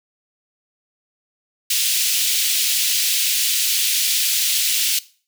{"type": "high-pass noise", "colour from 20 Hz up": "pink", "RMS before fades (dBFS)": -19, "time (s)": [1.7, 4.99], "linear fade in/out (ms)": 5, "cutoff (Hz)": 2800, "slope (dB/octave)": 24, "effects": ["noise-tail reverb RT60 0.4 s tail -19 dB re dry"]}